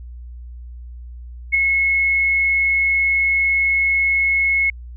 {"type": "tone with ADSR envelope", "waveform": "sine", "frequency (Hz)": 2181, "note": "C#7", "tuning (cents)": -29, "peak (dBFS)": -10, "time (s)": [1.52, 4.7], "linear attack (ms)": 26, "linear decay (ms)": 6, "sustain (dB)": -4, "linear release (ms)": 3, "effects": ["added 60 Hz sine -32 dBFS peak until 4.96 s"]}